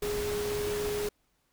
sine tone in noise, 415.3 Hz, G#4, in tune, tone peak -30 dBFS, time 0.02-1.09 s, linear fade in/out 5 ms, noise pink, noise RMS -37 dBFS, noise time 0.02-1.09 s, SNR +4 dB, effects pink hiss -73 dBFS RMS until 1.52 s

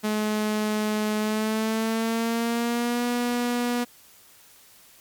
sawtooth tone with pitch glide, 213.2 to 242.1 Hz, G#3 to B3, +46 to -34 cents, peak -19 dBFS, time 0.03-3.85 s, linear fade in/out 20 ms, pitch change +220 cents, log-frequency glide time 1.18-3.05 s, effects white hiss -53 dBFS RMS until 5 s + MP3 96 kbps

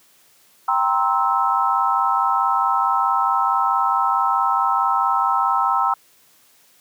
sine chord, C dominant seventh, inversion second, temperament just, 784.9 / 941.9 / 1046.5 / 1308.1 Hz, G5 / Bb5 / C6 / E6, +2 / +18 / 0 / -14 cents, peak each -22 / -22 / -22 / -20 dBFS, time 0.68-5.94 s, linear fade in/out 5 ms, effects white hiss -55 dBFS RMS until 6.8 s + high-pass 100 Hz 12 dB/octave

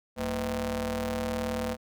sawtooth ring-modulated tone, 138.59 Hz, C#3, in tune, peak -22 dBFS, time 0.16-1.77 s, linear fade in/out 50 ms, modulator 366 Hz, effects none

